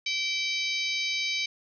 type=harmonic tone with a mistuned harmonic; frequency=772 Hz; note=G5; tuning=27 cents flat; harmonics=3 / 4 / 5 / 6 / 7 / 8; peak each=-30 / -35 / -33 / -35 / -38 / -40 dBFS; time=0.06-1.46 s; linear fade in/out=5 ms; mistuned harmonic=7; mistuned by=-49 cents; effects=none

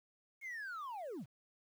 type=linear sweep; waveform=sine; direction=down; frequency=2200 to 91.8 Hz; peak=-39 dBFS; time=0.41-1.26 s; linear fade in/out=50 ms; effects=tanh soft clip ceiling -41 dBFS + 11-bit

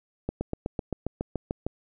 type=slowing click train; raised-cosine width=2 ms; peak=-15 dBFS; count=11; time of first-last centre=0.29-1.666 s; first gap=120 ms; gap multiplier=1.03; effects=none

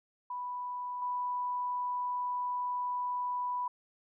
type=tone with level steps; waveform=sine; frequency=987.8 Hz; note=B5; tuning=in tune; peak=-35 / -31 dBFS; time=0.3-3.68 s; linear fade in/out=5 ms; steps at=1.02 s; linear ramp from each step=2 ms; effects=none

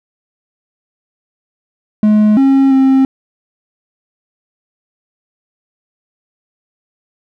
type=tone with pitch steps; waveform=triangle; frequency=212.2 / 270.8 / 266.3 Hz; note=G#3 / C#4 / C4; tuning=+38 / -40 / +31 cents; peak=-4 dBFS; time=2.03-3.05 s; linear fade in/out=2 ms; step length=340 ms; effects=none

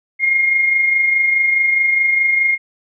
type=tone with amplitude modulation; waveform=sine; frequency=2135 Hz; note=C7; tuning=34 cents sharp; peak=-10 dBFS; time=0.19-2.58 s; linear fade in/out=50 ms; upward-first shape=sine; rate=24.8 Hz; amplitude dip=40%; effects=none

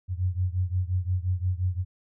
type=beating tone pair; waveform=sine; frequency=89.3 / 95 Hz; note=F2 / F#2; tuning=+39 / +46 cents; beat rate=5.7 Hz; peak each=-26 / -28 dBFS; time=0.08-1.85 s; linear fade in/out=50 ms; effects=none

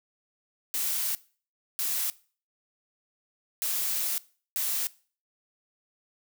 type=noise bursts at uneven times; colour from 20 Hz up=blue; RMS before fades=-29 dBFS; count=4; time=0.74-1.15 / 1.79-2.1 / 3.62-4.18 / 4.56-4.87 s; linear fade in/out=0 ms; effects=noise-tail reverb RT60 0.4 s tail -20 dB re dry

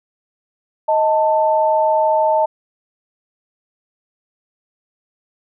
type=tone pair together; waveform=sine; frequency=627.2 / 887 Hz; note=D#5 / A5; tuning=+14 / +14 cents; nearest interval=tritone; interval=600 cents; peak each=-15 dBFS; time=0.88-2.46 s; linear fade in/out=10 ms; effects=none

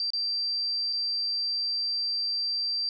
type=tone with dropouts; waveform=sine; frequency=4699 Hz; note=D8; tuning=in tune; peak=-26 dBFS; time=0-2.89 s; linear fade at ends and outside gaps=1 ms; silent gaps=0.104-0.134 / 0.928-0.932 s; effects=none

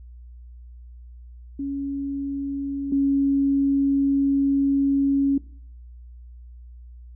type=tone pair in turn; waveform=sine; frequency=278.1 / 277 Hz; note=C#4 / C#4; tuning=+6 / -1 cents; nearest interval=unison; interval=7 cents; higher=first; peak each=-25 / -17 dBFS; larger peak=second; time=1.59-2.92 / 2.92-5.38 s; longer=second; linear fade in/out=5 ms; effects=noise-tail reverb RT60 0.5 s tail -20 dB re dry + added 60 Hz sine -40 dBFS peak until 7.15 s

